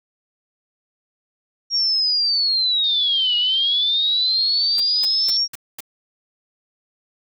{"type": "linear two-way sweep", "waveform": "sine", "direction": "down then up", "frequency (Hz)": [5610, 2879, 5610], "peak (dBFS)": -16, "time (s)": [1.7, 5.48], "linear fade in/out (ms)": 50, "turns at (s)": 3.36}
{"type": "band-pass noise", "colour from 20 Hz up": "pink", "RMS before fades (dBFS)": -34, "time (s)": [2.84, 5.37], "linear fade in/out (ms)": 0, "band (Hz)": [3500, 4700], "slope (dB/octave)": 96}
{"type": "noise bursts", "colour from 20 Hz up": "white", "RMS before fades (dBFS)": -32, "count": 5, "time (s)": [4.78, 5.805], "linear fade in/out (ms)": 2, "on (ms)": 21, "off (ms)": 230}
{"effects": []}